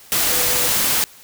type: tone in noise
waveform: sine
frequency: 493.9 Hz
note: B4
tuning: in tune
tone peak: -29 dBFS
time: 0.31-0.67 s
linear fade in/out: 0 ms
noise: white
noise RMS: -18 dBFS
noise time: 0.12-1.04 s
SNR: -14 dB
effects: white hiss -45 dBFS RMS until 1.23 s